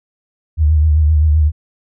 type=tone with vibrato; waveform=sine; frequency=76.8 Hz; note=D#2; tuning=22 cents flat; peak=-8 dBFS; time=0.57-1.52 s; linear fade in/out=50 ms; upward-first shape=triangle; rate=7.7 Hz; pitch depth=73 cents each way; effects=none